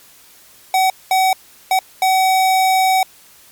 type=tone bursts at uneven times; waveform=square; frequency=756 Hz; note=F#5; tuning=37 cents sharp; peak=-12 dBFS; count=4; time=0.74-0.9 / 1.11-1.33 / 1.71-1.79 / 2.02-3.03 s; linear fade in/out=2 ms; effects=white hiss -46 dBFS RMS until 3.51 s + MP3 96 kbps